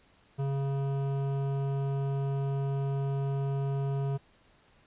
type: tone with hard clipping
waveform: triangle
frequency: 137.9 Hz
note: C#3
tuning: 9 cents flat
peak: -30 dBFS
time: 0.38-4.18 s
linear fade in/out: 20 ms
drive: 17 dB
effects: pink hiss -63 dBFS RMS until 4.86 s + resampled to 8000 Hz